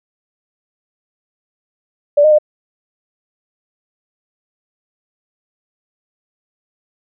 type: tone with pitch steps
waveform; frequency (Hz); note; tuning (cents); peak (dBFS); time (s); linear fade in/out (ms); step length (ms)
sine; 582 / 615 / 604; D5 / D#5 / D5; -16 / -20 / +48; -6; 2.17-2.386; 10; 72
effects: none